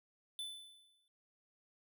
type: tone with exponential decay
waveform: square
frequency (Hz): 3507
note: A7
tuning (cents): -6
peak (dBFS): -39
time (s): 0.39-1.08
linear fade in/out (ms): 1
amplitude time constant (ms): 150
effects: noise-tail reverb RT60 0.1 s tail -21 dB re dry